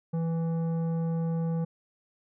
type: tone with tanh clipping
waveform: triangle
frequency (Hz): 165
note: E3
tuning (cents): +2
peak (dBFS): -28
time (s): 0.13-1.65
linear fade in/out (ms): 10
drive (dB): 15
effects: none